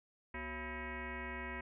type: tone with frequency modulation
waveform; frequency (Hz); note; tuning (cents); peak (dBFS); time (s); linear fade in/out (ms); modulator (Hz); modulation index
sine; 987; B5; -1; -40; 0.34-1.61; 5; 307; 4.3
effects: none